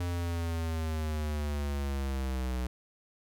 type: linear sweep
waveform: square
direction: down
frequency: 88.3 to 61.74 Hz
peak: -31 dBFS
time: 0-2.67 s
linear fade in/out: 5 ms
effects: none